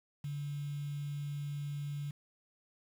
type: tone with quantisation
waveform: sine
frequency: 144.3 Hz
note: D3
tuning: 30 cents flat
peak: -36 dBFS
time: 0.24-2.11 s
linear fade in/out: 5 ms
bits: 9
effects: none